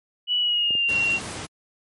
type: tone with pitch glide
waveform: sine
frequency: 2947 to 2750 Hz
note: F#7 to F7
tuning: -8 to -27 cents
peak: -19 dBFS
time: 0.27-1.2 s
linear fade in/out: 50 ms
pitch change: -119 cents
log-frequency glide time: 0.39-0.94 s
type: clicks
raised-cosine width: 2 ms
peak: -24 dBFS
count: 2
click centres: 0.707 / 0.752 s
type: noise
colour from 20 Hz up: pink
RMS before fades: -33 dBFS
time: 0.88-1.47 s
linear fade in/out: 20 ms
effects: high-pass 80 Hz 12 dB/octave + MP3 48 kbps